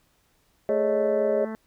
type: harmonic tone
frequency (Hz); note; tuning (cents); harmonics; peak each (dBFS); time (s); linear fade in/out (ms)
220; A3; 0; 1 / 2 / 3 / 4 / 5 / 6 / 7 / 8 / 9; -32 / -38 / -42 / -44 / -46 / -48 / -49 / -50 / -51; 0.69-1.55; 0
type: chord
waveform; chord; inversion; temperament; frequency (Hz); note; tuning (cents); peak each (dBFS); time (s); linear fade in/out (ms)
sine; Ab suspended fourth; none; equal; 415.3 / 554.4 / 622.3; Ab4 / Db5 / Eb5; 0 / 0 / 0; -25; 0.69-1.45; 2
effects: pink hiss -66 dBFS RMS until 1.66 s